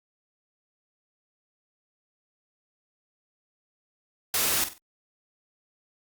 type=noise with echo; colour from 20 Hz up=white; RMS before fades=-25 dBFS; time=4.34-4.64 s; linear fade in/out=2 ms; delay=47 ms; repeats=3; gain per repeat=-10 dB; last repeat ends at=4.781 s; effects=Opus 48 kbps